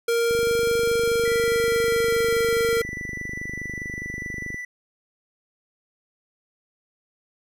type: tone with pitch glide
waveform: square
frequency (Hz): 466.2 to 461.4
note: A#4 to A#4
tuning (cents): 0 to -18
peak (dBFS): -20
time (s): 0.08-2.82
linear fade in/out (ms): 5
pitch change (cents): -18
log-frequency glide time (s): 0.76-2.28
type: click train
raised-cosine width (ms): 3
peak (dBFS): -22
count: 106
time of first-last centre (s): 0.31-4.544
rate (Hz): 24.8
type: tone with tremolo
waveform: triangle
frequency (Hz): 1975.5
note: B6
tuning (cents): 0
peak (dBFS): -28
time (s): 1.25-4.65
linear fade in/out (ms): 5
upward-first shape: sine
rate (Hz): 18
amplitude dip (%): 25
effects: none